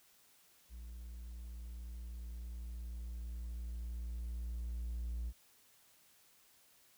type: tone with level ramp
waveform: triangle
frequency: 58.6 Hz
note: A#1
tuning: 10 cents sharp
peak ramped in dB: -44 to -34 dBFS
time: 0.69-5.33 s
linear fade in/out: 50 ms
effects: tanh soft clip ceiling -31 dBFS + white hiss -67 dBFS RMS until 6.97 s